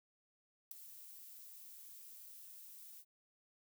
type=noise with ADSR envelope; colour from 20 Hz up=violet; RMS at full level=-41 dBFS; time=0.71-3.05 s; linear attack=5 ms; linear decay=4 ms; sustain=-14 dB; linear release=59 ms; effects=none